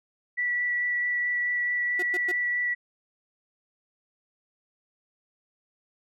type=tone with vibrato; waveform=sine; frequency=1954 Hz; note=B6; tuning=19 cents flat; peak=-24 dBFS; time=0.37-2.75 s; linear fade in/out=20 ms; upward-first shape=sine; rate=4.6 Hz; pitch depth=8 cents each way
type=tone bursts; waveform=35% pulse; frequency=362.1 Hz; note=F#4; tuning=37 cents flat; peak=-30 dBFS; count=3; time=1.99-2.318 s; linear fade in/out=5 ms; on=36 ms; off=110 ms
effects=none